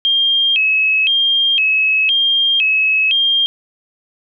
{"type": "tone with vibrato", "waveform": "sine", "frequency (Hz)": 2873, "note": "F7", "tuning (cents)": 48, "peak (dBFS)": -11, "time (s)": [0.05, 3.46], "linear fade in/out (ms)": 0, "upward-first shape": "square", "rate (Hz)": 0.98, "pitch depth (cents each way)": 190, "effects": []}